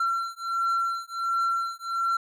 triangle beating tone pair, 1359 / 1360.4 Hz, F6 / F6, -48 / -46 cents, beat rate 1.4 Hz, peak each -26 dBFS, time 0-2.17 s, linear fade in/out 5 ms, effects none

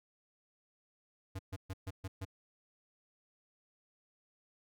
square tone bursts, 95.3 Hz, G2, 48 cents flat, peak -39 dBFS, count 6, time 1.35-2.252 s, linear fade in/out 10 ms, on 42 ms, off 130 ms, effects none

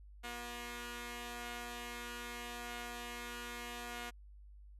5% pulse tone pair together, 239.8 / 359.3 Hz, A#3 / F4, +49 / +49 cents, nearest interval perfect fifth, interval 700 cents, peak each -33 / -38 dBFS, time 0.23-4.11 s, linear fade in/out 20 ms, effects added 50 Hz sine -53 dBFS peak until 4.79 s + resampled to 32000 Hz

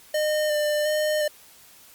square tone with vibrato, 604 Hz, D5, 48 cents sharp, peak -22 dBFS, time 0.14-1.28 s, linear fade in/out 5 ms, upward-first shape square, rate 1.4 Hz, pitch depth 17 cents each way, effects white hiss -51 dBFS RMS until 1.94 s + Opus 48 kbps

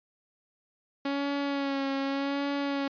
sawtooth tone with vibrato, 277.8 Hz, C#4, 4 cents sharp, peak -24 dBFS, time 1.05-2.88 s, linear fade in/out 5 ms, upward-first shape sine, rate 0.85 Hz, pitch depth 31 cents each way, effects resampled to 11025 Hz

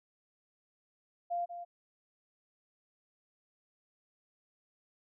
sine tone with echo, 696 Hz, F5, 6 cents flat, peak -31 dBFS, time 1.3-1.46 s, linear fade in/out 20 ms, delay 190 ms, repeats 1, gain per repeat -9 dB, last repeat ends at 1.65 s, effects none

